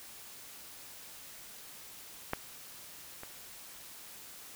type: clicks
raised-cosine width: 0.5 ms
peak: -16 / -28 dBFS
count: 2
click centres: 2.334 / 3.234 s
effects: white hiss -50 dBFS RMS until 4.55 s